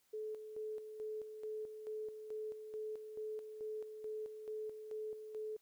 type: tone with tremolo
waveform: sine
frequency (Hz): 431.4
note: A4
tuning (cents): -34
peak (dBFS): -40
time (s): 0.13-5.57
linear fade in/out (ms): 10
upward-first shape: square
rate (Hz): 2.3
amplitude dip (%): 55
effects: white hiss -75 dBFS RMS until 5.61 s